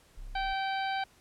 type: tone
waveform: triangle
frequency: 33 Hz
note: C1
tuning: 16 cents sharp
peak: -37 dBFS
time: 0.17-0.54 s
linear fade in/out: 10 ms
type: harmonic tone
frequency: 775 Hz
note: G5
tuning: 20 cents flat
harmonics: 1 / 2 / 3 / 4 / 5 / 6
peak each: -31 / -37 / -41 / -43 / -45 / -47 dBFS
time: 0.35-1.04 s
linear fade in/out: 5 ms
effects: pink hiss -62 dBFS RMS until 1.2 s + low-pass 12000 Hz 12 dB/octave